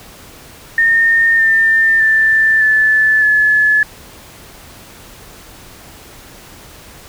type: tone with pitch steps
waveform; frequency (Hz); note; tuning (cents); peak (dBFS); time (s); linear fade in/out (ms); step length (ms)
sine; 1827 / 1798.7 / 1770.9 / 1743.5 / 1716.5; A#6 / A6 / A6 / A6 / A6; -35 / +38 / +11 / -16 / -43; -8; 0.78-3.83; 2; 610
effects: pink hiss -38 dBFS RMS until 7.08 s